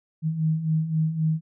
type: beating tone pair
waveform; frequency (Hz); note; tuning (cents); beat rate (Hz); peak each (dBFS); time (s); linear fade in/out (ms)
sine; 155.56 / 159.36; D#3 / D#3; 0 / +42; 3.8; -28 / -22; 0.22-1.41; 50
effects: none